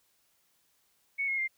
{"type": "tone with pitch steps", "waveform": "sine", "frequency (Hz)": [2217, 2160, 2105], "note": ["C#7", "C#7", "C7"], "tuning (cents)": [0, -45, 10], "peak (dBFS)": -28, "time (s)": [1.18, 1.48], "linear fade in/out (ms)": 20, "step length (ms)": 100, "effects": ["white hiss -71 dBFS RMS until 1.57 s"]}